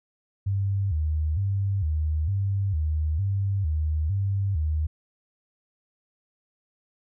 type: tone with vibrato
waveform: sine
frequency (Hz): 87.31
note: F2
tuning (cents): 0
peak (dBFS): -22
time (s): 0.46-4.87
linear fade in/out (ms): 10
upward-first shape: square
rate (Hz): 1.1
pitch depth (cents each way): 210
effects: none